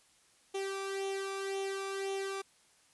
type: tone with flanger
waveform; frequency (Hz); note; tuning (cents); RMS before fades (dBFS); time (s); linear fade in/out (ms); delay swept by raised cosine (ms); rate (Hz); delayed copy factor
sawtooth; 390; G4; -9; -37; 0.54-2.42; 10; 0.31 to 0.84; 1.9; +0.65
effects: white hiss -66 dBFS RMS until 2.93 s + resampled to 24000 Hz